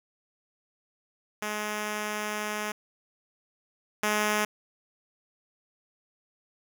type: tone pair in turn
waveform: 5% pulse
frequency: 211.1 / 211.1 Hz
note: G#3 / G#3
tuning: +29 / +29 cents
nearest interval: unison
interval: 0 cents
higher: neither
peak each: -19 / -13 dBFS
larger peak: second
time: 1.42-2.72 / 4.03-4.45 s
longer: first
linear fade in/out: 5 ms
effects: none